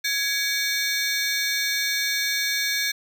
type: ring-modulated tone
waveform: 20% pulse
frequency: 1964 Hz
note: B6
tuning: 10 cents flat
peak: -14 dBFS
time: 0.04-2.92 s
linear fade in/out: 10 ms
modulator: 298 Hz
effects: none